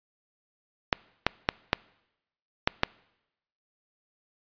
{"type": "clicks", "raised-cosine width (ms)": 0.3, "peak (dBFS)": -4, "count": 6, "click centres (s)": [0.928, 1.266, 1.489, 1.731, 2.675, 2.834], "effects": ["noise-tail reverb RT60 0.9 s tail -24 dB re dry", "resampled to 11025 Hz"]}